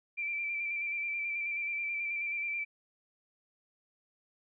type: tone with vibrato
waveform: sine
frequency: 2349 Hz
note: D7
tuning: in tune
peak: -32 dBFS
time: 0.17-2.65 s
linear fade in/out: 20 ms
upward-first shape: square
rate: 9.3 Hz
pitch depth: 24 cents each way
effects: none